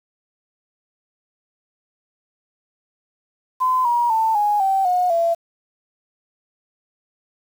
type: tone with pitch steps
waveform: sine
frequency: 1022 / 953.6 / 889.7 / 830.1 / 774.5 / 722.7 / 674.3 Hz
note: C6 / A#5 / A5 / G#5 / G5 / F#5 / E5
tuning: -41 / +39 / +19 / -1 / -21 / -41 / +39 cents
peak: -15 dBFS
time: 3.6-5.35 s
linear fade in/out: 20 ms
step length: 250 ms
effects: 7-bit